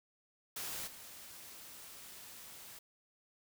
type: noise with level steps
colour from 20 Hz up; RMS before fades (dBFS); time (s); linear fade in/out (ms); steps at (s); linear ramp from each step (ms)
white; -42 / -52; 0.56-2.79; 5; 0.86; 20
effects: none

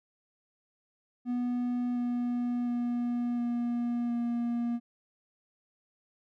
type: tone with pitch steps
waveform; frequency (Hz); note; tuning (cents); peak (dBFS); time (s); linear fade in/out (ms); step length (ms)
triangle; 244.9 / 242.9 / 241 / 239 / 237.1; B3 / B3 / B3 / A#3 / A#3; -14 / -29 / -42 / +43 / +30; -26; 1.25-4.8; 50; 710
effects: none

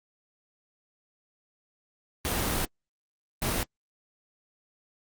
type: noise bursts at uneven times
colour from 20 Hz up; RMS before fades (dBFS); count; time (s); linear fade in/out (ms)
pink; -28; 2; 2.25-2.65 / 3.42-3.63; 0
effects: Opus 24 kbps

